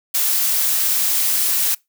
blue noise, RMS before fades -18 dBFS, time 0.14-1.75 s, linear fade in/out 10 ms, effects noise-tail reverb RT60 0.2 s tail -24 dB re dry

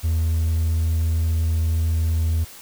triangle tone, 81.3 Hz, E2, 23 cents flat, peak -15 dBFS, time 0.03-2.45 s, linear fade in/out 20 ms, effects tanh soft clip ceiling -11 dBFS + white hiss -42 dBFS RMS until 2.61 s

